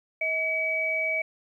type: tone pair together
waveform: sine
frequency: 639.5 / 2277 Hz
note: D#5 / C#7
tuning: +47 / +46 cents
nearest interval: octave + minor seventh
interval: 2199 cents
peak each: -31 / -25 dBFS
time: 0.21-1.22 s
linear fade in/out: 5 ms
effects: 10-bit